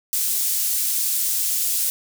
pink high-pass noise, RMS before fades -22 dBFS, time 0.13-1.9 s, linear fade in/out 0 ms, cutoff 8200 Hz, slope 12 dB/octave, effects none

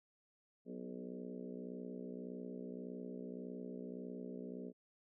harmonic tone with a mistuned harmonic, 61.74 Hz, B1, in tune, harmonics 3 / 4 / 5 / 6 / 7 / 8 / 9 / 10, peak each -50 / -48 / -56 / -55 / -51 / -56 / -60 / -61 dBFS, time 0.65-4.73 s, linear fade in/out 50 ms, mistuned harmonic 7, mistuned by -27 cents, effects none

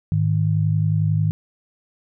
sine tone pair together, 104.44 / 155.56 Hz, G#2 / D#3, +10 / 0 cents, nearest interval perfect fifth, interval 690 cents, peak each -19 dBFS, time 0.12-1.31 s, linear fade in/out 0 ms, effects none

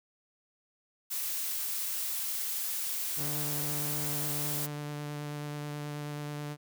blue noise, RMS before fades -34 dBFS, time 1.1-4.67 s, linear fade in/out 20 ms
sawtooth tone with vibrato, 147.4 Hz, D3, 7 cents sharp, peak -32 dBFS, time 3.16-6.57 s, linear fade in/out 50 ms, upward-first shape triangle, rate 9.3 Hz, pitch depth 13 cents each way
effects none

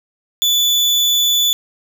35% pulse tone, 3473 Hz, A7, 23 cents flat, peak -10 dBFS, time 0.42-1.53 s, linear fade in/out 0 ms, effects none

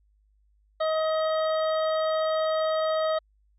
harmonic tone, 632 Hz, D#5, 27 cents sharp, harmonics 1 / 2 / 3 / 5 / 6 / 7, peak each -23 / -30 / -39 / -43 / -40 / -46 dBFS, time 0.8-3.19 s, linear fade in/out 10 ms, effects added 51 Hz sine -61 dBFS peak until 3.58 s + MP3 32 kbps

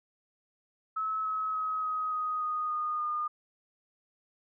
sine tone with pitch steps, 1294 / 1282.8 / 1271.8 / 1260.8 / 1249.9 / 1239.1 / 1228.4 / 1217.9 Hz, E6 / E6 / D#6 / D#6 / D#6 / D#6 / D#6 / D#6, -32 / -48 / +38 / +23 / +7 / -8 / -23 / -37 cents, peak -29 dBFS, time 0.96-3.28 s, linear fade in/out 10 ms, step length 290 ms, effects none

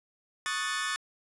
sawtooth chord, D# half-diminished seventh, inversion third, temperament equal, 1108.7 / 1244.5 / 1480 / 1760 Hz, C#6 / D#6 / F#6 / A6, 0 / 0 / 0 / 0 cents, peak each -33 / -33 / -34 / -29 dBFS, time 0.46-0.96 s, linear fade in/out 0 ms, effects resampled to 24000 Hz

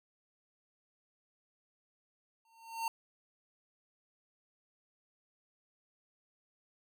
square tone with exponential growth, 910 Hz, A#5, 42 cents flat, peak -31 dBFS, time 2.45-2.88 s, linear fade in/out 2 ms, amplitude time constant 92 ms, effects none

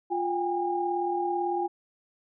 sine tone cluster, 350.4 / 775 / 813 Hz, F4 / G5 / G#5, +6 / -20 / -37 cents, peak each -29 / -37 / -28 dBFS, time 0.1-1.68 s, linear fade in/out 20 ms, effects none

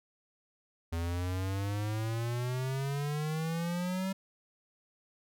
square exponential sweep, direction up, 82.41 to 193.3 Hz, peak -32 dBFS, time 0.92-4.13 s, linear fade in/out 10 ms, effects none

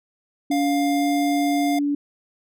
sine tone with pitch glide, 285.7 to 287.7 Hz, D4 to D4, -48 to -36 cents, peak -19 dBFS, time 0.5-1.95 s, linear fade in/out 5 ms, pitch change +12 cents, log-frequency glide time 0.98-1.06 s
square tone, 703 Hz, F5, 11 cents sharp, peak -24 dBFS, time 0.51-1.79 s, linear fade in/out 5 ms
effects none

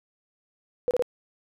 sine tone bursts, 493.6 Hz, B4, 1 cent flat, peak -20 dBFS, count 3, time 0.88-1.023 s, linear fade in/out 0 ms, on 29 ms, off 28 ms, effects none

